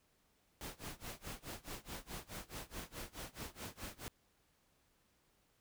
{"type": "noise with tremolo", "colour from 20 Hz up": "pink", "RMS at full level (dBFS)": -45, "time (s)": [0.61, 4.08], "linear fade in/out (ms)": 0, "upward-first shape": "sine", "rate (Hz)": 4.7, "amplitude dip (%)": 95, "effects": ["pink hiss -75 dBFS RMS until 5.6 s"]}